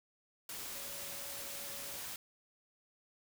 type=tone in noise; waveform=sine; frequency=562 Hz; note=C#5; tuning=24 cents sharp; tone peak=-55 dBFS; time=0.75-1.97 s; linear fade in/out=2 ms; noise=white; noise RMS=-44 dBFS; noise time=0.49-2.16 s; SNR=-14 dB; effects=none